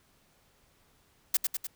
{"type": "noise with echo", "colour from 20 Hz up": "blue", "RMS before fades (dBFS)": -24, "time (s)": [1.34, 1.37], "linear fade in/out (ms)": 5, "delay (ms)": 100, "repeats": 3, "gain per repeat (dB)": -4, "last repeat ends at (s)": 1.67, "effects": ["pink hiss -66 dBFS RMS until 1.75 s"]}